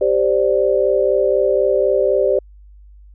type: chord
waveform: sine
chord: G suspended fourth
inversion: none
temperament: equal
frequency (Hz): 392 / 523.3 / 587.3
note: G4 / C5 / D5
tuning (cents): 0 / 0 / 0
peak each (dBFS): -17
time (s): 0.01-2.39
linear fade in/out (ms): 5
effects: added 50 Hz sine -40 dBFS peak until 3.14 s